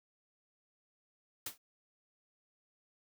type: noise with exponential decay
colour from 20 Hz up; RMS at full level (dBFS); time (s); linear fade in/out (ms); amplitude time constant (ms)
white; -35; 1.46-1.58; 5; 26
effects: none